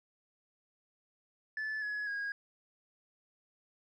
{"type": "tone with pitch steps", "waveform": "sine", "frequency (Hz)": [1739, 1688.5, 1639.5], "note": ["A6", "G#6", "G#6"], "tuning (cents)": [-21, 28, -23], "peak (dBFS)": -32, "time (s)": [1.57, 2.32], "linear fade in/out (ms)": 2, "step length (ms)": 250, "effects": ["tanh soft clip ceiling -33 dBFS"]}